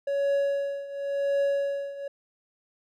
triangle tone with tremolo, 560 Hz, C#5, 18 cents sharp, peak -19 dBFS, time 0.07-2.08 s, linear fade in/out 5 ms, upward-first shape triangle, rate 0.93 Hz, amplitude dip 85%, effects none

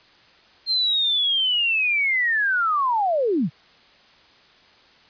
sine linear sweep, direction down, 4197 to 123.4 Hz, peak -18 dBFS, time 0.66-3.5 s, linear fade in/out 50 ms, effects white hiss -53 dBFS RMS until 5.09 s + resampled to 11025 Hz

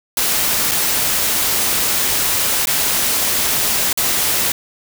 white noise with dropouts, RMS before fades -17 dBFS, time 0.17-4.52 s, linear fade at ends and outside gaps 2 ms, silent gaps 0.712-0.716 / 2.656-2.671 / 3.929-3.974 s, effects none

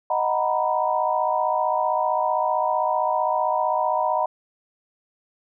sine chord, B major seventh, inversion first, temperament equal, 622.3 / 740 / 932.3 / 987.8 Hz, D#5 / F#5 / A#5 / B5, 0 / 0 / 0 / 0 cents, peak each -25 dBFS, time 0.1-4.26 s, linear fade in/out 5 ms, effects none

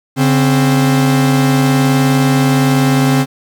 45% pulse tone pair together, 140.59 / 261.6 Hz, C#3 / C4, +25 / 0 cents, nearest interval major seventh, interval 1075 cents, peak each -12 dBFS, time 0.16-3.26 s, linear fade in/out 50 ms, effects 8-bit

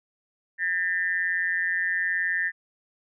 sine tone with amplitude modulation, 1800 Hz, A6, 39 cents sharp, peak -19 dBFS, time 0.58-2.52 s, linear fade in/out 50 ms, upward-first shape sine, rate 179 Hz, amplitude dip 90%, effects none

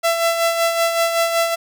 sawtooth tone with tremolo, 670 Hz, E5, 28 cents sharp, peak -10 dBFS, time 0.03-1.56 s, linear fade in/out 20 ms, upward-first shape sine, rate 5.3 Hz, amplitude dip 50%, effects none

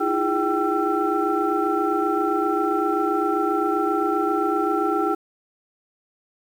sine tone cluster, 317.3 / 344.9 / 410.2 / 778 / 1343 Hz, D#4 / F4 / G#4 / G5 / E6, +34 / -22 / -21 / -13 / +32 cents, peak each -25 dBFS, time 0-5.15 s, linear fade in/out 10 ms, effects tanh soft clip ceiling -10 dBFS + 8-bit

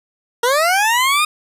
20% pulse linear sweep, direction up, 461.7 to 1244.5 Hz, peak -8 dBFS, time 0.43-1.25 s, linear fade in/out 5 ms, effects resampled to 32000 Hz + 7-bit

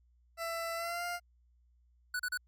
20% pulse tone with pitch glide, 667 to 701 Hz, E5 to F5, +20 to +6 cents, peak -30 dBFS, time 0.37-1.2 s, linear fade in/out 50 ms, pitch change +86 cents, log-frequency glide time 0.75-1.05 s
square tone bursts, 1480 Hz, F#6, in tune, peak -33 dBFS, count 3, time 2.14-2.375 s, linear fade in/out 5 ms, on 55 ms, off 35 ms
effects added 60 Hz sine -64 dBFS peak until 2.47 s + MP3 96 kbps

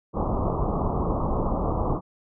pink low-pass noise, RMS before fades -25 dBFS, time 0.13-2.01 s, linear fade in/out 50 ms, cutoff 1200 Hz, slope 96 dB/octave, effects none

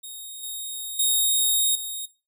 10% pulse tone with level steps, 3729 Hz, A#7, in tune, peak -28 / -23 / -11 / -22 dBFS, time 0.03-2.06 s, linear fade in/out 10 ms, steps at 0.43 / 0.99 / 1.75 s, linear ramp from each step 5 ms, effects noise-tail reverb RT60 0.3 s tail -19 dB re dry

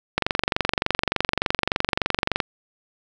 click train, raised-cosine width 0.3 ms, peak -3 dBFS, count 53, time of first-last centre 0.18-2.402 s, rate 23.4 Hz, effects none

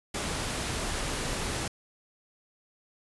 pink noise, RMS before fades -32 dBFS, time 0.14-1.68 s, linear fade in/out 5 ms, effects resampled to 24000 Hz

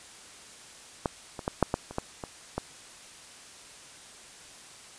clicks, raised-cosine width 1 ms, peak -12 / -22 / -13 / -6 / -11 / -25 / -14 / -21 / -15 dBFS, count 9, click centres 1.058 / 1.392 / 1.479 / 1.627 / 1.741 / 1.91 / 1.984 / 2.238 / 2.58 s, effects white hiss -49 dBFS RMS until 4.98 s + resampled to 22050 Hz

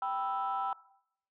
sine chord, E minor, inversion first, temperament equal, 784 / 987.8 / 1318.5 Hz, G5 / B5 / E6, 0 / 0 / 0 cents, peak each -33 / -36 / -35 dBFS, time 0.02-0.73 s, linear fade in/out 2 ms, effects noise-tail reverb RT60 0.7 s tail -19 dB re dry + tanh soft clip ceiling -24 dBFS

